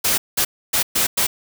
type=noise bursts at uneven times; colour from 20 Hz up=white; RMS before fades=-18 dBFS; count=5; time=0.04-0.18 / 0.37-0.45 / 0.73-0.83 / 0.95-1.07 / 1.17-1.27 s; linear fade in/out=10 ms; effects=none